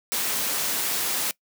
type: noise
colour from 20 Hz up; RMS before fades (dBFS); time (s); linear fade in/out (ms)
white; -26; 0.12-1.31; 0
effects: noise-tail reverb RT60 0.1 s tail -22 dB re dry + high-pass 150 Hz 12 dB/octave